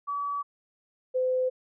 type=tone pair in turn; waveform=sine; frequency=1143 / 511.1 Hz; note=D6 / C5; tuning=-47 / -41 cents; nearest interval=octave + major second; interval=1394 cents; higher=first; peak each=-28 / -23 dBFS; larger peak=second; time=0.07-0.43 / 1.14-1.5 s; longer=neither; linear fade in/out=20 ms; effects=none